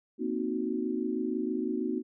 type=chord; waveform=sine; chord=C half-diminished seventh; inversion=third; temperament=equal with one note detuned; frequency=235.4 / 261.6 / 311.1 / 370 Hz; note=Bb3 / C4 / Eb4 / Gb4; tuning=+17 / 0 / 0 / 0 cents; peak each=-34 dBFS; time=0.18-2.03 s; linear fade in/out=50 ms; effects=none